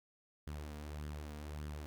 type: tone with flanger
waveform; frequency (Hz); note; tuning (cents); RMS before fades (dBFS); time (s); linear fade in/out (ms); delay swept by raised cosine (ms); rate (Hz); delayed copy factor
sawtooth; 74.7; D2; +30; -45; 0.47-1.86; 0; 0.6 to 4.3; 1.7; +0.5
effects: none